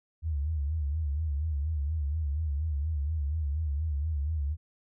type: tone with vibrato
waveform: sine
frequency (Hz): 75.2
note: D2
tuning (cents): +42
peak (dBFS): -27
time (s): 0.22-4.57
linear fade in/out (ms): 50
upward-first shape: sine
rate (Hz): 4.2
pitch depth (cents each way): 130
effects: none